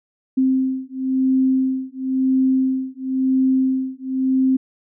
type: beating tone pair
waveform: sine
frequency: 261.6 / 262.57 Hz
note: C4 / C4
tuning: 0 / +6 cents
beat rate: 0.97 Hz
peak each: -19 dBFS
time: 0.37-4.57 s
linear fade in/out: 10 ms
effects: none